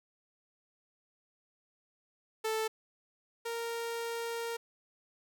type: tone pair in turn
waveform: sawtooth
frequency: 440 / 464.2 Hz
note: A4 / A#4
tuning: 0 / -7 cents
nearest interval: minor second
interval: 93 cents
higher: second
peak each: -27 / -31 dBFS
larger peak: first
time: 2.44-2.68 / 3.45-4.57 s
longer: second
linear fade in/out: 10 ms
effects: none